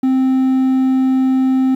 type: tone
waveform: triangle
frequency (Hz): 261.6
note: C4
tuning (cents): 0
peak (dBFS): -9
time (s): 0.03-1.75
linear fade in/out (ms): 5
effects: 8-bit